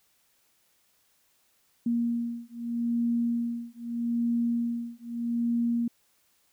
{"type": "beating tone pair", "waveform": "sine", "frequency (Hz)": [235, 235.8], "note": ["A#3", "A#3"], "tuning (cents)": [14, 20], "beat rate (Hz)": 0.8, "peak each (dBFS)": -29, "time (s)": [1.86, 5.88], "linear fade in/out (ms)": 5, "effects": ["white hiss -68 dBFS RMS until 6.52 s"]}